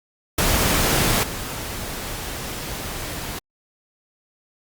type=noise with level steps; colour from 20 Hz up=pink; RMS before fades=-19 / -30 dBFS; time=0.38-3.39 s; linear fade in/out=5 ms; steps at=1.23 s; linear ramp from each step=2 ms; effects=Opus 48 kbps